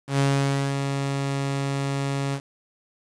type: tone with ADSR envelope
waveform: sawtooth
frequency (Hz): 138.5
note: C#3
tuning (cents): -1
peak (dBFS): -14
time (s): 0.07-2.41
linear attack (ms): 120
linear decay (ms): 540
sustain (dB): -6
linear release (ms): 72
effects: resampled to 22050 Hz + 7-bit